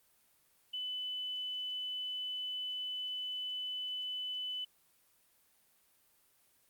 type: tone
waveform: sine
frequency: 3000 Hz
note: F#7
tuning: 23 cents sharp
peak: -36 dBFS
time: 0.73-4.65 s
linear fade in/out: 10 ms
effects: white hiss -70 dBFS RMS until 6.69 s + Opus 32 kbps

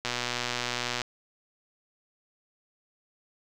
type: click train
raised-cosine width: 0.2 ms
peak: -12 dBFS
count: 119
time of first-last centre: 0.05-1.017 s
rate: 122 Hz
effects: none

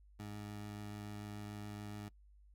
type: tone with vibrato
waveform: 20% pulse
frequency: 103.83 Hz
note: G#2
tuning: in tune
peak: -40 dBFS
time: 0.19-2.09 s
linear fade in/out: 10 ms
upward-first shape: triangle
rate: 6.9 Hz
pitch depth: 10 cents each way
effects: noise-tail reverb RT60 0.1 s tail -22 dB re dry + added 50 Hz sine -60 dBFS peak until 2.54 s

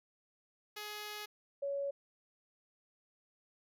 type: tone pair in turn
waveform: 5% pulse / sine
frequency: 419.7 / 560.2 Hz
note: G#4 / C#5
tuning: +18 / +18 cents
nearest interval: perfect fourth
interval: 500 cents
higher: second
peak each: -31 / -34 dBFS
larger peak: first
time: 0.76-1.26 / 1.62-1.91 s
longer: first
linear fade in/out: 10 ms
effects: none

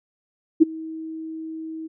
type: tone with ADSR envelope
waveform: sine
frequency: 320 Hz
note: D#4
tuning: 49 cents sharp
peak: -6 dBFS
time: 0.6-1.88 s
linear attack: 23 ms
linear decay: 16 ms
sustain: -24 dB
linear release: 20 ms
effects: none

